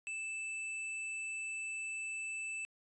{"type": "tone", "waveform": "square", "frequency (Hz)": 2637, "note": "E7", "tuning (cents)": 0, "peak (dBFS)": -39, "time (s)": [0.07, 2.65], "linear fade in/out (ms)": 0, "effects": ["resampled to 22050 Hz"]}